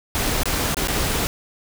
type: noise with dropouts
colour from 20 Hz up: pink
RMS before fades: -22 dBFS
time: 0.15-1.27 s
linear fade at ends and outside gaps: 0 ms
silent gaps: 0.433-0.456 / 0.745-0.769 / 0.873-0.883 s
effects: none